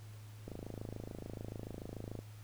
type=click train; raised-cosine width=2 ms; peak=-30 dBFS; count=47; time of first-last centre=0.48-2.19 s; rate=26.9 Hz; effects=added 106 Hz sine -49 dBFS peak until 2.43 s + pink hiss -61 dBFS RMS until 2.43 s